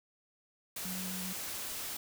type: tone in noise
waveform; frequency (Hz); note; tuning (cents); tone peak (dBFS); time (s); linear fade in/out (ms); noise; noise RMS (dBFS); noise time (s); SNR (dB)
sine; 185; F#3; 0; -40; 0.85-1.33; 5; white; -40; 0.76-1.97; -3
effects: none